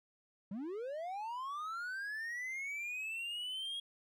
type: linear sweep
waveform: triangle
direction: up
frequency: 180.4 to 3297 Hz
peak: -37 dBFS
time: 0.51-3.8 s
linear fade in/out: 5 ms
effects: none